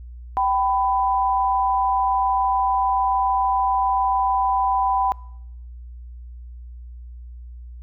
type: tone pair together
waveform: sine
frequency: 776 / 997.1 Hz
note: G5 / B5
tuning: -18 / +16 cents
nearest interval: major third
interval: 434 cents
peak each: -20 dBFS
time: 0.37-5.12 s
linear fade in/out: 0 ms
effects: noise-tail reverb RT60 0.8 s tail -24 dB re dry + added 60 Hz sine -35 dBFS peak until 7.82 s

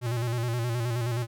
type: tone with vibrato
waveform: square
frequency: 119.1 Hz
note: A#2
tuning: 38 cents sharp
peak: -27 dBFS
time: 0.01-1.27 s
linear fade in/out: 50 ms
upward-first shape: square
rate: 9.5 Hz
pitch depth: 59 cents each way
effects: none

